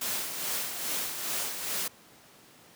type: noise with tremolo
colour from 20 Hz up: white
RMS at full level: -31 dBFS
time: 0.01-1.88 s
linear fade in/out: 5 ms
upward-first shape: sine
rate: 2.4 Hz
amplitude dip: 50%
effects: pink hiss -55 dBFS RMS until 2.75 s + high-pass 150 Hz 12 dB/octave